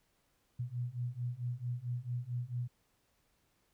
sine beating tone pair, 120 / 124.5 Hz, B2 / B2, -49 / +14 cents, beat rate 4.5 Hz, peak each -39 / -38 dBFS, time 0.59-2.68 s, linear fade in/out 10 ms, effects pink hiss -75 dBFS RMS until 3.73 s

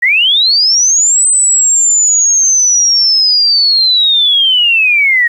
sine linear two-way sweep, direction up then down, 1858 to 8170 to 1858 Hz, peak -6 dBFS, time 0.02-5.28 s, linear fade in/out 10 ms, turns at 1.27 s, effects 7-bit

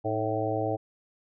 harmonic tone with a mistuned harmonic, 109.8 Hz, A2, 3 cents flat, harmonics 1 / 3 / 4 / 5 / 6 / 7, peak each -33 / -33 / -33 / -33 / -33 / -33 dBFS, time 0.04-0.77 s, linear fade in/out 20 ms, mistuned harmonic 3, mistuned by -72 cents, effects none

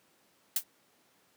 blue noise with exponential decay, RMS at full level -22 dBFS, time 0.56-0.64 s, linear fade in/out 5 ms, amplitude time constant 17 ms, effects pink hiss -67 dBFS RMS until 1.36 s + high-pass 200 Hz 12 dB/octave

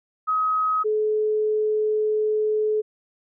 sine tone pair in turn, 1268 / 428.6 Hz, D#6 / A4, +32 / -45 cents, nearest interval octave + perfect fifth, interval 1877 cents, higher first, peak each -19 dBFS, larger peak neither, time 0.27-0.84 / 0.84-2.82 s, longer second, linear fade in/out 20 ms, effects none

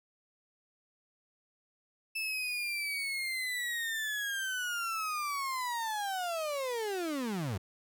35% pulse linear sweep, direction down, 2637 to 84.5 Hz, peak -31 dBFS, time 2.15-7.58 s, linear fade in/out 10 ms, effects none

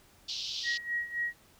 white band-pass noise, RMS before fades -37 dBFS, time 0.28-0.78 s, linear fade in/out 10 ms, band 3000 to 5300 Hz, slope 48 dB/octave
sine tone with tremolo, 1900 Hz, A#6, 33 cents sharp, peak -28 dBFS, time 0.63-1.34 s, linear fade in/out 50 ms, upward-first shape sine, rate 3.8 Hz, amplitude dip 80%
effects pink hiss -61 dBFS RMS until 1.59 s

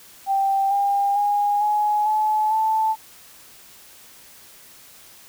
sine tone with pitch steps, 784 / 801.9 / 820.1 / 838.8 / 857.9 / 877.5 Hz, G5 / G5 / G#5 / G#5 / A5 / A5, 0 / +39 / -22 / +17 / -44 / -5 cents, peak -17 dBFS, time 0.26-2.96 s, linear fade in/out 50 ms, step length 450 ms, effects white hiss -47 dBFS RMS until 5.28 s

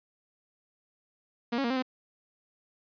sawtooth tone with pitch steps, 236.5 / 274.7 / 235.5 / 262.5 / 256.8 Hz, A#3 / C#4 / A#3 / C4 / C4, +25 / -16 / +18 / +6 / -32 cents, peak -23 dBFS, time 1.52-1.825 s, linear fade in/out 10 ms, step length 61 ms, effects resampled to 11025 Hz

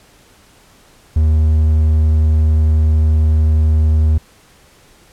triangle tone, 77.78 Hz, D#2, in tune, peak -7 dBFS, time 1.16-4.18 s, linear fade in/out 5 ms, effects pink hiss -48 dBFS RMS until 5.12 s + low-pass 12000 Hz 12 dB/octave

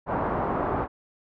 white low-pass noise, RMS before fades -27 dBFS, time 0.06-0.88 s, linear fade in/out 50 ms, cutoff 1100 Hz, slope 24 dB/octave, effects none

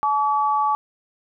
sine tone pair together, 857 / 1144 Hz, A5 / D6, -46 / -46 cents, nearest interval perfect fourth, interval 500 cents, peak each -20 dBFS, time 0.03-0.75 s, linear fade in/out 0 ms, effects none

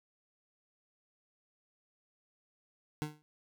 25% pulse tone with exponential decay, 151.2 Hz, D#3, 49 cents flat, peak -27 dBFS, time 3.02-3.22 s, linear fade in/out 0 ms, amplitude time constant 42 ms, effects none

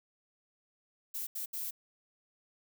violet noise bursts at uneven times, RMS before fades -38 dBFS, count 3, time 1.14-1.27 / 1.35-1.46 / 1.53-1.71 s, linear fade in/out 10 ms, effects none

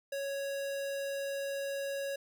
square tone, 554.4 Hz, C#5, in tune, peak -35 dBFS, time 0.12-2.16 s, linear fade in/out 5 ms, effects none

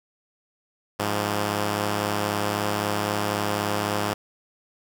5% pulse tone pair together, 103.83 / 174.62 Hz, G#2 / F3, 0 / 0 cents, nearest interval major sixth, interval 900 cents, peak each -13 / -20 dBFS, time 0.99-4.14 s, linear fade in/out 10 ms, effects none

